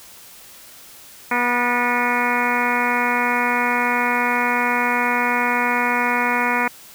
harmonic tone with a mistuned harmonic, 242.9 Hz, B3, 29 cents flat, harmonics 1 / 2 / 3 / 4 / 5 / 6 / 7 / 8 / 9 / 10, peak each -26 / -28 / -28 / -22 / -28 / -25 / -28 / -28 / -25 / -28 dBFS, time 1.31-6.68 s, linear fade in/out 5 ms, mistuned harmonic 7, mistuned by +57 cents, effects white hiss -43 dBFS RMS until 6.94 s

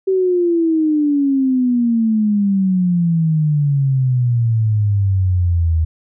sine exponential sweep, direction down, 385.3 to 79 Hz, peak -12 dBFS, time 0.07-5.85 s, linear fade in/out 10 ms, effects none

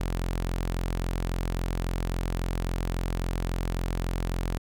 sawtooth tone, 43.65 Hz, F1, in tune, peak -23 dBFS, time 0-4.58 s, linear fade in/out 10 ms, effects none

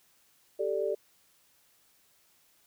sine chord, G suspended second, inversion none, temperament equal, 392 / 440 / 587.3 Hz, G4 / A4 / D5, 0 / 0 / 0 cents, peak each -32 dBFS, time 0.59-0.95 s, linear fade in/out 10 ms, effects white hiss -66 dBFS RMS until 2.66 s

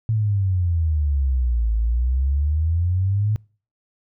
sine exponential two-way sweep, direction down then up, 112.8 to 54 to 109 Hz, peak -17 dBFS, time 0.09-3.36 s, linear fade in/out 0 ms, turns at 1.74 s, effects noise-tail reverb RT60 0.4 s tail -26 dB re dry

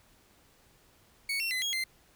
30% pulse tone with pitch steps, 2224 / 2718 / 2027 / 3293 / 2081 Hz, C#7 / F7 / B6 / G#7 / C7, +5 / -48 / +45 / -15 / -10 cents, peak -27 dBFS, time 1.29-1.84 s, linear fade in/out 5 ms, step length 110 ms, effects pink hiss -63 dBFS RMS until 2.15 s

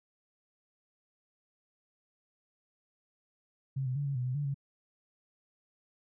sine tone with pitch steps, 134.5 / 127.5 / 143.2 / 139.3 / 124.6 / 127.2 / 145.3 / 139 Hz, C3 / C3 / D3 / C#3 / B2 / C3 / D3 / C#3, +48 / -44 / -43 / +9 / +16 / -48 / -18 / +5 cents, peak -30 dBFS, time 3.76-4.544 s, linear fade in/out 10 ms, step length 98 ms, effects none

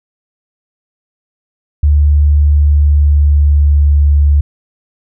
sine tone with pitch glide, 73.42 to 72.49 Hz, D2 to D2, 0 to -22 cents, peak -5 dBFS, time 1.83-4.41 s, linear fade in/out 5 ms, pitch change -22 cents, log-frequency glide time 2.46-4.1 s, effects none

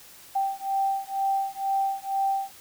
sine beating tone pair, 781 / 783.1 Hz, G5 / G5, -7 / -2 cents, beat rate 2.1 Hz, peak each -27 dBFS, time 0.35-2.51 s, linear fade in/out 10 ms, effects white hiss -49 dBFS RMS until 2.6 s

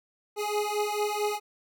25% pulse beating tone pair, 415.3 / 419.8 Hz, G#4 / G#4, 0 / +19 cents, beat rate 4.5 Hz, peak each -26 dBFS, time 0.36-1.4 s, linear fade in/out 50 ms, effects none

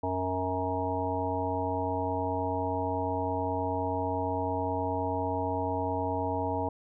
harmonic tone with a mistuned harmonic, 92.5 Hz, F#2, in tune, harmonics 1 / 3 / 5 / 7 / 9 / 10, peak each -35 / -35 / -35 / -35 / -35 / -35 dBFS, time 0.03-6.69 s, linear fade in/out 5 ms, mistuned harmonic 10, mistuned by +31 cents, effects none

